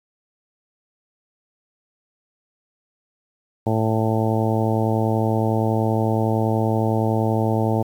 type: harmonic tone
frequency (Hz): 110.7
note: A2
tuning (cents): +11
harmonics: 1 / 2 / 3 / 4 / 5 / 6 / 7 / 8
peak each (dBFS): -21 / -24 / -26 / -27 / -28 / -29 / -29 / -30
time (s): 3.66-7.83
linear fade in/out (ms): 10
effects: 8-bit